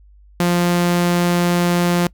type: tone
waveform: sawtooth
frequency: 174.9 Hz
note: F3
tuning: 3 cents sharp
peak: -10 dBFS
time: 0.4-2.07 s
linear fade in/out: 2 ms
effects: noise-tail reverb RT60 0.1 s tail -24 dB re dry + added 50 Hz sine -44 dBFS peak until 2.13 s